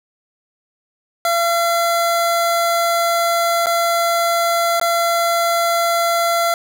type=tone with dropouts; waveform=25% pulse; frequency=681 Hz; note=F5; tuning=44 cents flat; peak=-11 dBFS; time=1.25-6.54 s; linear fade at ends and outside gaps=1 ms; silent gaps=3.66-3.668 / 4.798-4.813 s; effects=none